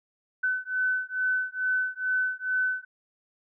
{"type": "beating tone pair", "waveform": "sine", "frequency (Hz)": [1510, 1512.3], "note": ["F#6", "F#6"], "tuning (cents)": [35, 37], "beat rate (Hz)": 2.3, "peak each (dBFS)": -28, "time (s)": [0.43, 2.85], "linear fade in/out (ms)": 10, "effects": []}